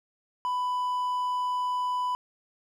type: tone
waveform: triangle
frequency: 995 Hz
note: B5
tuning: 13 cents sharp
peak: -24 dBFS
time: 0.45-2.15 s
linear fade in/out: 0 ms
effects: none